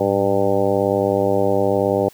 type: harmonic tone with a mistuned harmonic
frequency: 99 Hz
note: G2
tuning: 18 cents sharp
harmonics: 1 / 2 / 3 / 4 / 5 / 6 / 7 / 8 / 9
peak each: -27 / -26 / -25 / -22 / -20 / -21 / -32 / -26 / -32 dBFS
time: 0-2.09 s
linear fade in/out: 5 ms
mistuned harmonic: 1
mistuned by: +130 cents
effects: white hiss -49 dBFS RMS until 2.13 s